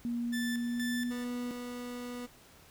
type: tone with pitch glide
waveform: sine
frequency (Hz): 237.5 to 244.7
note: A#3 to B3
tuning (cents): +33 to -16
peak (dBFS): -31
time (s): 0.05-1.51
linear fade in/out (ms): 0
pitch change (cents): +51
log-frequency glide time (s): 0.58-1.3
type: tone with tremolo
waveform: sawtooth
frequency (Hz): 1760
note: A6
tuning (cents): 0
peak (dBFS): -33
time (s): 0.32-1.25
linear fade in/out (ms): 20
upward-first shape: square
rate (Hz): 2.1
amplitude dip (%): 70
type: tone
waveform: 30% pulse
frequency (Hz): 244.7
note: B3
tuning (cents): -16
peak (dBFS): -36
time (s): 1.1-2.27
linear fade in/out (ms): 20
effects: pink hiss -58 dBFS RMS until 2.7 s